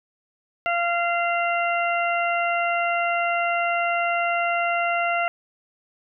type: harmonic tone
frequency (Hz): 690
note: F5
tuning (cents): -21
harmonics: 1 / 2 / 3 / 4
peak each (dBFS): -23 / -26 / -28 / -29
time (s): 0.66-5.28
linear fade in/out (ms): 0
effects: none